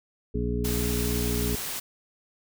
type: harmonic tone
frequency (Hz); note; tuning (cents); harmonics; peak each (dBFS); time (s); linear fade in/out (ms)
59.8; A#1; +45; 1 / 2 / 3 / 4 / 5 / 7; -29 / -32 / -34 / -32 / -37 / -32; 0.34-1.56; 10
type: noise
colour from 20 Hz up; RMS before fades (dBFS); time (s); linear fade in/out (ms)
white; -33; 0.64-1.8; 10
effects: none